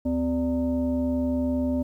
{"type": "tone with frequency modulation", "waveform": "sine", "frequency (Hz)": 256.3, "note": "C4", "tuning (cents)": -36, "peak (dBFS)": -22, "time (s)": [0.05, 1.83], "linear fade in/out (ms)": 10, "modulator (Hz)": 330, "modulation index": 0.74, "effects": ["10-bit"]}